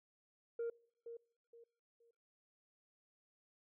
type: tone with echo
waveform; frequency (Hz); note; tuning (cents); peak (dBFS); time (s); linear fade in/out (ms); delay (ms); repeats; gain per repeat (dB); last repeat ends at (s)
sine; 466.2; A#4; 0; -35; 0.59-0.7; 5; 470; 3; -11; 2.11
effects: noise-tail reverb RT60 0.7 s tail -26 dB re dry + tanh soft clip ceiling -36 dBFS